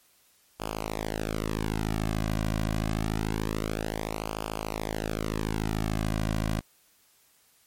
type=tone with flanger; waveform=sawtooth; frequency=53.6 Hz; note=A1; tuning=45 cents flat; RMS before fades=-30 dBFS; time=0.59-6.61 s; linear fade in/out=20 ms; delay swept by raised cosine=0.51 to 2.31 ms; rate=0.26 Hz; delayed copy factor=-0.9; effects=white hiss -63 dBFS RMS until 7.66 s + MP3 64 kbps